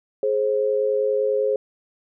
sine tone pair together, 421.2 / 531.3 Hz, G#4 / C5, +24 / +26 cents, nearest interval major third, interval 402 cents, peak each -21 dBFS, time 0.23-1.56 s, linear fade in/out 2 ms, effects none

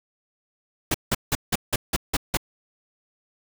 pink noise bursts, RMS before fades -22 dBFS, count 8, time 0.91-2.372 s, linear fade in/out 5 ms, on 34 ms, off 170 ms, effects none

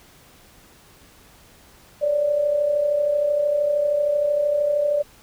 sine tone pair together, 554.3 / 587.3 Hz, C#5 / D5, 0 / 0 cents, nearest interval minor second, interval 100 cents, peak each -27 / -18 dBFS, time 2.01-5.03 s, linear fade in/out 20 ms, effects pink hiss -51 dBFS RMS until 5.22 s

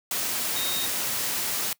sine tone in noise, 3729 Hz, A#7, in tune, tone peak -29 dBFS, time 0.56-0.86 s, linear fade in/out 2 ms, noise white, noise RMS -28 dBFS, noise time 0.11-1.73 s, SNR -4 dB, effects noise-tail reverb RT60 0.1 s tail -22 dB re dry + high-pass 100 Hz 12 dB/octave

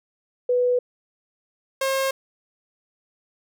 sine / sawtooth tone pair in turn, 493.9 / 536.5 Hz, B4 / C5, 0 / +43 cents, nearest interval minor second, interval 143 cents, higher second, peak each -17 dBFS, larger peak neither, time 0.49-0.79 / 1.81-2.11 s, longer neither, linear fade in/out 5 ms, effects none

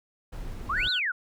brown noise, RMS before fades -36 dBFS, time 0.32-0.89 s, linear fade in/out 10 ms
sine exponential two-way sweep, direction up then down, 1016 to 4239 to 1373 Hz, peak -25 dBFS, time 0.69-1.12 s, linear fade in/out 10 ms, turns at 0.9 s
triangle tone, 1480 Hz, F#6, in tune, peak -28 dBFS, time 0.76-1 s, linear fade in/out 20 ms
effects none

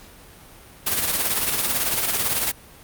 white noise with tremolo, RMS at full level -20 dBFS, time 0.86-2.52 s, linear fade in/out 10 ms, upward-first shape sine, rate 18 Hz, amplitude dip 50%, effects pink hiss -46 dBFS RMS until 2.83 s + Opus 48 kbps

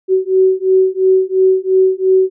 sine beating tone pair, 375.6 / 378.5 Hz, F#4 / F#4, +26 / +39 cents, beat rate 2.9 Hz, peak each -12 dBFS, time 0.08-2.3 s, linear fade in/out 50 ms, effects none

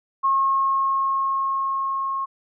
sine tone with level ramp, 1083 Hz, C#6, 41 cents flat, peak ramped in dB -16 to -23 dBFS, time 0.23-2.26 s, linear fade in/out 20 ms, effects none

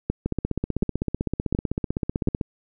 two click trains, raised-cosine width 3 ms, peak -11 / -9 dBFS, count 35 / 4, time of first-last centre 0.26-2.412 / 0.1-2.274 s, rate 15.8 / 1.38 Hz, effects none

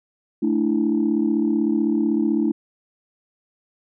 sine chord, A suspended fourth, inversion none, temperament equal, 220 / 293.7 / 329.6 Hz, A3 / D4 / E4, 0 / 0 / 0 cents, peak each -21 dBFS, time 0.42-2.52 s, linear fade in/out 10 ms, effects tanh soft clip ceiling -10 dBFS

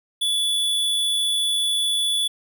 square tone, 3441 Hz, A7, 39 cents flat, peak -20 dBFS, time 0.21-2.28 s, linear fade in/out 10 ms, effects none

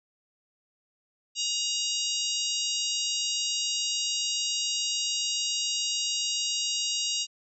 harmonic tone, 947 Hz, A#5, 27 cents sharp, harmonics 3 / 4 / 5 / 6 / 7 / 8, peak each -32 / -33 / -34 / -35 / -35 / -36 dBFS, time 1.35-7.27 s, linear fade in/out 50 ms, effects none

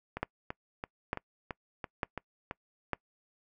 two click trains, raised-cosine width 0.5 ms, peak -21 / -15 dBFS, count 8 / 4, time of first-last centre 0.17-2.511 / 0.23-2.933 s, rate 2.99 / 1.11 Hz, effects noise-tail reverb RT60 0.1 s tail -25 dB re dry

